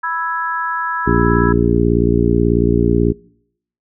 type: chord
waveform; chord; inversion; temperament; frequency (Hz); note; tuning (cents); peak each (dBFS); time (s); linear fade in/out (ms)
sine; E major; second; equal; 987.8 / 1318.5 / 1661.2; B5 / E6 / G#6; 0 / 0 / 0; -22; 0.03-1.53; 10
type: harmonic tone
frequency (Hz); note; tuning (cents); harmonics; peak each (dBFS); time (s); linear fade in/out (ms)
58.27; A#1; 0; 1 / 2 / 3 / 4 / 5 / 6 / 7; -19 / -19 / -19 / -19 / -19 / -19 / -19; 1.06-3.13; 20
effects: noise-tail reverb RT60 0.7 s tail -24 dB re dry